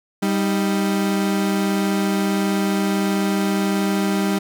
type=tone pair together; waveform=35% pulse; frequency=196.7 / 311.9 Hz; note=G3 / D#4; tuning=+6 / +4 cents; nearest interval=minor sixth; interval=798 cents; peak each=-17 / -23 dBFS; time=0.22-4.39 s; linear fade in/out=10 ms; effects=none

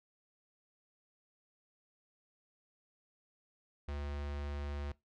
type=tone with notch filter; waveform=square; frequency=72 Hz; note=D2; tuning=34 cents flat; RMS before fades=-40 dBFS; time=3.88-4.92 s; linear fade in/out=5 ms; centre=160 Hz; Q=1.2; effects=noise-tail reverb RT60 0.2 s tail -21 dB re dry + low-pass 4000 Hz 12 dB/octave

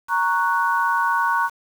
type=chord; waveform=sine; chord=F# major; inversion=first; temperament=equal; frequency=932.3 / 1108.7 / 1480 Hz; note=A#5 / C#6 / F#6; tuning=0 / 0 / 0 cents; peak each=-21 / -22 / -22 dBFS; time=0.08-1.5 s; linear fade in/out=50 ms; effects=7-bit

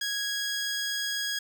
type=tone; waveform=15% pulse; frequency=1654 Hz; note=G#6; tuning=8 cents flat; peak=-22 dBFS; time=0.01-1.39 s; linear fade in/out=5 ms; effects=none

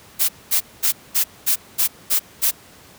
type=noise bursts; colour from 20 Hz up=blue; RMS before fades=-17 dBFS; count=8; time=0.19-2.514 s; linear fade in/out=20 ms; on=98 ms; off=220 ms; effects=pink hiss -46 dBFS RMS until 2.98 s + high-pass 80 Hz 12 dB/octave

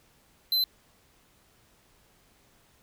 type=tone; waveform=square; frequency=4056 Hz; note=B7; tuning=45 cents sharp; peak=-23 dBFS; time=0.52-0.64 s; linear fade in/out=2 ms; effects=pink hiss -63 dBFS RMS until 2.82 s

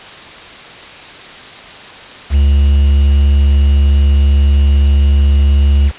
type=tone with quantisation; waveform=triangle; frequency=70.4 Hz; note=C#2; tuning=27 cents sharp; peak=-4 dBFS; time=2.3-5.92 s; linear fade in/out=50 ms; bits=5; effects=white hiss -32 dBFS RMS until 5.98 s + resampled to 8000 Hz

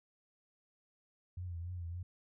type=tone with vibrato; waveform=sine; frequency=87.31 Hz; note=F2; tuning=in tune; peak=-39 dBFS; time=1.37-2.03 s; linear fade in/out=5 ms; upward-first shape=triangle; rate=3.5 Hz; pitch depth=80 cents each way; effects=none

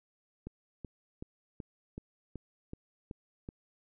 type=click train; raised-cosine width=3 ms; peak=-28 dBFS; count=9; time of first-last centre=0.47-3.489 s; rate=2.65 Hz; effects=none

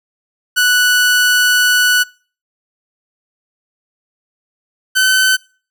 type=tone pair in turn; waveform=sawtooth; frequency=1480 / 1521.6 Hz; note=F#6 / F#6; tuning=0 / +48 cents; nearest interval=unison; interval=48 cents; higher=second; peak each=-6 dBFS; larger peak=neither; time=0.56-2.04 / 4.95-5.37 s; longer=first; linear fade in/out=20 ms; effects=noise-tail reverb RT60 0.4 s tail -24 dB re dry

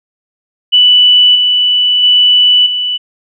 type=tone with level steps; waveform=sine; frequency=2971 Hz; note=F#7; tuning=6 cents sharp; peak=-3 / -7 / -4 / -12 dBFS; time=0.72-2.98 s; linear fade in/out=20 ms; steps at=1.35 / 2.03 / 2.66 s; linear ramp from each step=5 ms; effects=none

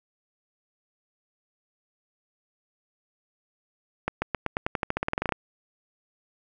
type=accelerating click train; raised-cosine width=0.5 ms; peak=-10 dBFS; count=18; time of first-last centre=4.08-5.323 s; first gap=140 ms; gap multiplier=0.91; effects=none

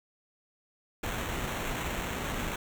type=noise with sample-and-hold; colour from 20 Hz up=pink; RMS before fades=-34 dBFS; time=1.03-2.56 s; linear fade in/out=5 ms; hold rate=4900 Hz; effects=none

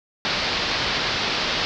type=low-pass noise; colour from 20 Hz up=white; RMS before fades=-24 dBFS; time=0.25-1.65 s; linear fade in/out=0 ms; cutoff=5000 Hz; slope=48 dB/octave; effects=none

